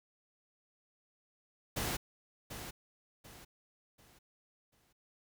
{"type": "noise with echo", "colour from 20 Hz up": "pink", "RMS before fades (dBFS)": -36, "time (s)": [1.76, 1.97], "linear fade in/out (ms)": 10, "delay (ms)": 740, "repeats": 4, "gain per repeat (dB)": -9, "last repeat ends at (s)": 4.93, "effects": []}